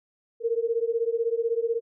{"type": "beating tone pair", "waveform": "sine", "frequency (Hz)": [454.2, 470.2], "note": ["A#4", "A#4"], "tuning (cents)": [-45, 15], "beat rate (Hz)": 16, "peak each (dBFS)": -26, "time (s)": [0.4, 1.81], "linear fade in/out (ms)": 50, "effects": []}